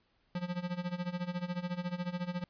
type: tone with tremolo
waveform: square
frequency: 177.6 Hz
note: F3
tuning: 29 cents sharp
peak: -32 dBFS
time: 0.35-2.44 s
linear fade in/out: 2 ms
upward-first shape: sine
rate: 14 Hz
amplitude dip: 85%
effects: pink hiss -73 dBFS RMS until 2.49 s + resampled to 11025 Hz